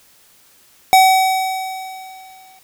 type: tone with exponential decay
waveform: square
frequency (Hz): 757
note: F#5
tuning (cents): +39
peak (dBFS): -6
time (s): 0.93-2.59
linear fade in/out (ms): 0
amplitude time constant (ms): 360
effects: white hiss -51 dBFS RMS until 2.63 s